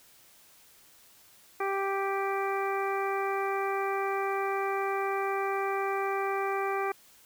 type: harmonic tone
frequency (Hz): 392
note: G4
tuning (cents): 0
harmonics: 1 / 2 / 3 / 4 / 5 / 6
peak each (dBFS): -31 / -33 / -34 / -40 / -41 / -40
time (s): 1.6-6.92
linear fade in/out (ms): 5
effects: white hiss -58 dBFS RMS until 7.25 s